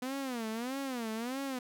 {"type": "tone with vibrato", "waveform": "sawtooth", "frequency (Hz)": 245.9, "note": "B3", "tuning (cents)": -7, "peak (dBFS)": -31, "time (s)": [0.02, 1.59], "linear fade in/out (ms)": 5, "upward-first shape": "sine", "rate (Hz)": 1.6, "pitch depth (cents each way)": 200, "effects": []}